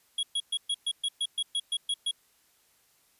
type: tone bursts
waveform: square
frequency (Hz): 3322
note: G#7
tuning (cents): 0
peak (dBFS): -27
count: 12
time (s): 0.18-2.112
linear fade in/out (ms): 5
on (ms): 51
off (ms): 120
effects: white hiss -66 dBFS RMS until 3.19 s + resampled to 32000 Hz